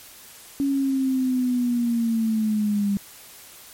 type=linear sweep; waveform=sine; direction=down; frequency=279.7 to 198.8 Hz; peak=-19 dBFS; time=0.6-2.97 s; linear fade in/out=0 ms; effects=white hiss -45 dBFS RMS until 3.73 s + MP3 64 kbps